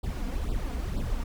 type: noise with flanger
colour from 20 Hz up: brown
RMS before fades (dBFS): -30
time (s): 0.03-1.24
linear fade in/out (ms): 10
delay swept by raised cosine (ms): 0.23 to 4.33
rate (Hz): 2.1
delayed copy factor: +1
effects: none